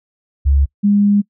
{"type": "tone pair in turn", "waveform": "sine", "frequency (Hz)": [69.6, 203.7], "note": ["C#2", "G#3"], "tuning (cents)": [8, -33], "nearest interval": "octave + perfect fifth", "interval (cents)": 1859, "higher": "second", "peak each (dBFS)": -9, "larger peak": "neither", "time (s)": [[0.45, 0.66], [0.83, 1.22]], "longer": "second", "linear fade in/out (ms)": 20, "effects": ["noise-tail reverb RT60 0.1 s tail -25 dB re dry"]}